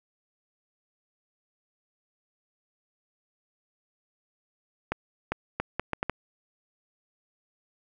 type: accelerating click train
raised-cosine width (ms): 0.5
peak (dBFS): -12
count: 7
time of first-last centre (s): 4.92-6.096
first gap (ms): 400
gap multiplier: 0.7
effects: none